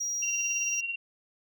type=tone; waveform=triangle; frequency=5720 Hz; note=F8; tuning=41 cents sharp; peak=-28 dBFS; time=0-0.81 s; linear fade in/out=10 ms
type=tone with tremolo; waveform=sine; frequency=2751 Hz; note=F7; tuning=27 cents flat; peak=-28 dBFS; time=0.22-0.96 s; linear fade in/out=10 ms; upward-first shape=sine; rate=18 Hz; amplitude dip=55%
effects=none